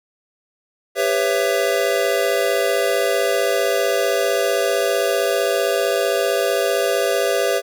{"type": "chord", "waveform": "square", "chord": "C# half-diminished seventh", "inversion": "second", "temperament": "just", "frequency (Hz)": [399.1, 498.9, 554.4, 665.2], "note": ["G4", "B4", "C#5", "E5"], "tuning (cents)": [31, 17, 0, 16], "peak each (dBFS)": -23, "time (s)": [0.95, 7.62], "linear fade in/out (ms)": 50, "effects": []}